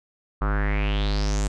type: tone with low-pass filter sweep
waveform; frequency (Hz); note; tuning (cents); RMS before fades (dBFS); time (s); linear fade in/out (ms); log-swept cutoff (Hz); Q
square; 51; G#1; -31; -23; 0.41-1.48; 10; 1200 to 8000; 5.4
effects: none